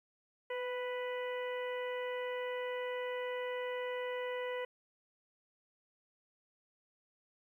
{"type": "harmonic tone with a mistuned harmonic", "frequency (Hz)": 493.9, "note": "B4", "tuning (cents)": 0, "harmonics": [1, 2, 3, 4, 5, 6], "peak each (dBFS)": [-37, -45, -51, -45, -54, -52], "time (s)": [0.5, 4.65], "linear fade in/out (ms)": 5, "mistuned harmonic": 1, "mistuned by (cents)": 20, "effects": ["12-bit"]}